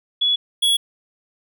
sine / square tone pair in turn, 3392 / 3359 Hz, G#7 / G#7, +36 / +19 cents, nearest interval unison, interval 17 cents, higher first, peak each -15 dBFS, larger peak neither, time 0.21-0.36 / 0.62-0.77 s, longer neither, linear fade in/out 10 ms, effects none

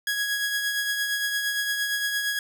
sawtooth tone with tremolo, 1661.2 Hz, G#6, in tune, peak -19 dBFS, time 0.07-2.39 s, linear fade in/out 2 ms, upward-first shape triangle, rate 8.7 Hz, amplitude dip 45%, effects none

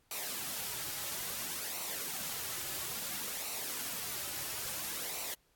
white noise with flanger, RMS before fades -39 dBFS, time 0.11-5.34 s, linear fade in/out 2 ms, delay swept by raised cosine 0.59 to 4.39 ms, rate 0.59 Hz, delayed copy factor -0.55, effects pink hiss -72 dBFS RMS until 5.55 s + AAC 64 kbps

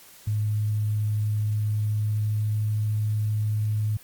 sine tone with pitch glide, 106 to 106.74 Hz, G#2 to G#2, +36 to +48 cents, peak -22 dBFS, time 0.27-3.97 s, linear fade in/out 5 ms, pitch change +12 cents, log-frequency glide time 1.66-2.6 s, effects white hiss -50 dBFS RMS until 4.03 s + Opus 48 kbps

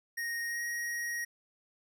square tone with pitch glide, 1864.7 to 1887.5 Hz, A#6 to A#6, 0 to +21 cents, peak -34 dBFS, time 0.17-1.25 s, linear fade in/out 10 ms, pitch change +21 cents, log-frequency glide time 0.45-0.63 s, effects none

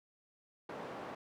white band-pass noise, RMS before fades -45 dBFS, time 0.69-1.15 s, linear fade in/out 5 ms, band 180 to 890 Hz, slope 12 dB/octave, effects none

